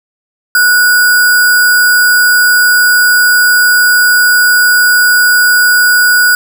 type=tone with sample-and-hold; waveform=sine; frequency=1467 Hz; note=F#6; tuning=15 cents flat; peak=-4 dBFS; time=0.55-6.35 s; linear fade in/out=2 ms; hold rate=6300 Hz; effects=none